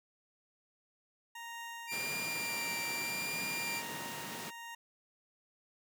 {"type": "tone with tremolo", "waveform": "20% pulse", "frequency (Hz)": 932.3, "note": "A#5", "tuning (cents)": 0, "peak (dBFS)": -37, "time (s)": [1.35, 4.75], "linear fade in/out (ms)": 5, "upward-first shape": "triangle", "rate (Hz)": 0.91, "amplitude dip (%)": 50}
{"type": "tone with vibrato", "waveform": "sawtooth", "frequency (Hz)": 2373, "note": "D7", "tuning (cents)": 17, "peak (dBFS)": -33, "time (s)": [1.87, 3.83], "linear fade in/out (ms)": 50, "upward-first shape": "sine", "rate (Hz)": 0.81, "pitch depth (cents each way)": 16}
{"type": "high-pass noise", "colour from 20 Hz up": "pink", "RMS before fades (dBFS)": -44, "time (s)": [1.91, 4.51], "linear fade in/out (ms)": 20, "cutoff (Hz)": 140, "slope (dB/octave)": 24}
{"effects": []}